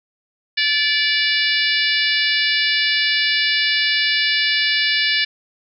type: harmonic tone with a mistuned harmonic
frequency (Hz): 580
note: D5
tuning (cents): -22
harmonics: 3 / 4 / 5 / 6 / 7 / 8 / 9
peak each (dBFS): -21 / -22 / -23 / -24 / -24 / -25 / -26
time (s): 0.57-5.25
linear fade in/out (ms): 10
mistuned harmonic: 6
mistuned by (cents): +29
effects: none